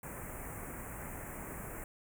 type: band-stop noise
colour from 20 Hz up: pink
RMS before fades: -44 dBFS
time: 0.03-1.84 s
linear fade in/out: 2 ms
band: 2300 to 7500 Hz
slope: 48 dB/octave
effects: none